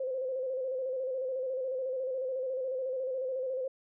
sine tone with vibrato, 519 Hz, C5, 14 cents flat, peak -31 dBFS, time 0-3.68 s, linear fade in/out 5 ms, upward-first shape square, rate 14 Hz, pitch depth 43 cents each way, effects none

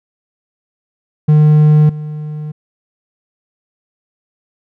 triangle tone with level steps, 151.7 Hz, D#3, 44 cents flat, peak -3 / -19 dBFS, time 1.28-2.52 s, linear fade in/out 10 ms, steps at 1.89 s, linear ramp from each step 5 ms, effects none

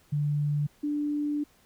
sine tone pair in turn, 146.83 / 294.2 Hz, D3 / D4, 0 / +3 cents, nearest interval octave, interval 1203 cents, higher second, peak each -24 / -26 dBFS, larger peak first, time 0.12-0.67 / 0.83-1.44 s, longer second, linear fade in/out 10 ms, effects pink hiss -62 dBFS RMS until 1.65 s

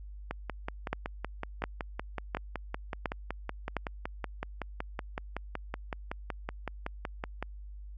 two click trains, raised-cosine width 0.5 ms, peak -19 / -15 dBFS, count 39 / 5, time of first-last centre 0.31-7.426 / 0.93-3.767 s, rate 5.34 / 1.41 Hz, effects added 50 Hz sine -42 dBFS peak until 7.97 s

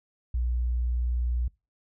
sine tone, 60.4 Hz, B1, 38 cents flat, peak -24 dBFS, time 0.34-1.48 s, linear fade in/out 5 ms, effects noise-tail reverb RT60 0.3 s tail -25 dB re dry

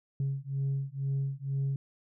sine beating tone pair, 136.1 / 138.2 Hz, C#3 / C#3, -31 / -5 cents, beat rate 2.1 Hz, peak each -31 dBFS, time 0.2-1.76 s, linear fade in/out 2 ms, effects tanh soft clip ceiling -25 dBFS

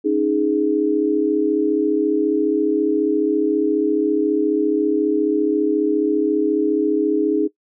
sine chord, C# suspended second, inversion none, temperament just, 277.2 / 311.8 / 415.8 Hz, C#4 / D#4 / G#4, 0 / +4 / +2 cents, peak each -23 / -18 / -19 dBFS, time 0.04-7.48 s, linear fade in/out 20 ms, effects noise-tail reverb RT60 0.1 s tail -18 dB re dry

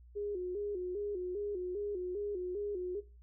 sine tone with vibrato, 385.7 Hz, G4, 28 cents flat, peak -35 dBFS, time 0.15-3.01 s, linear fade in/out 20 ms, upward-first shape square, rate 2.5 Hz, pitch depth 110 cents each way, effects noise-tail reverb RT60 0.3 s tail -19 dB re dry + added 60 Hz sine -54 dBFS peak until 3.22 s

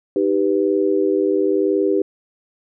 sine chord, Eb augmented, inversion none, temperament equal, 311.1 / 392 / 493.9 Hz, Eb4 / G4 / B4, 0 / 0 / 0 cents, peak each -20 / -17 / -22 dBFS, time 0.16-2.02 s, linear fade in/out 2 ms, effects none

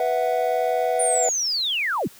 triangle chord, B suspended fourth, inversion none, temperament equal, 493.9 / 659.3 / 740 Hz, B4 / E5 / F#5, 0 / 0 / 0 cents, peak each -22 dBFS, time 0-1.29 s, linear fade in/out 2 ms
sine linear sweep, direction down, 9397 to 92.5 Hz, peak -21 dBFS, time 0.99-2.08 s, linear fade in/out 10 ms
effects white hiss -48 dBFS RMS until 2.19 s

